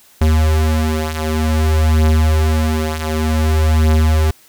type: beating tone pair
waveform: square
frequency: 77.78 / 78.32 Hz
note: D#2 / D#2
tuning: 0 / +12 cents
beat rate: 0.54 Hz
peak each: -18 / -14 dBFS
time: 0.21-4.31 s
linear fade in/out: 5 ms
effects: white hiss -48 dBFS RMS until 4.48 s